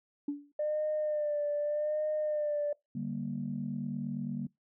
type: tone with exponential decay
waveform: sine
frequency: 288.1 Hz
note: D4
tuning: 33 cents flat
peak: -27 dBFS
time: 0.28-0.52 s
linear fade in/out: 5 ms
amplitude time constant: 51 ms
type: tone with vibrato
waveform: sine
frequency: 599 Hz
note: D5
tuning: 34 cents sharp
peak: -28 dBFS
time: 0.59-2.73 s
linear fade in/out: 5 ms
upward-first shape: sine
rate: 0.83 Hz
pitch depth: 38 cents each way
type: chord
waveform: sine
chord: G minor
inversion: second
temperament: equal with one note detuned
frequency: 146.83 / 196 / 235.4 Hz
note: D3 / G3 / Bb3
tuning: 0 / 0 / +17 cents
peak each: -38 / -38 / -36 dBFS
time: 2.95-4.47 s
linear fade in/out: 5 ms
effects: noise-tail reverb RT60 0.2 s tail -25 dB re dry + tanh soft clip ceiling -24 dBFS